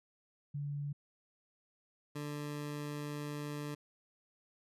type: tone pair in turn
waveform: sine / 20% pulse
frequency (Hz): 144 / 147.2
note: D3 / D3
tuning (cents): -34 / +4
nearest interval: unison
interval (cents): 38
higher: second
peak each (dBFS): -36 / -34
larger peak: second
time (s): 0.54-0.93 / 2.15-3.75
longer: second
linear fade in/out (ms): 10
effects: resampled to 32000 Hz